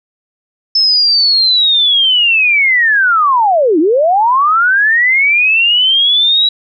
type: linear two-way sweep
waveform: sine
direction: down then up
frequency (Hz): 5274 to 292.5 to 3907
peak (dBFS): -7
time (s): 0.75-6.49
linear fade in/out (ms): 5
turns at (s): 3.79
effects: none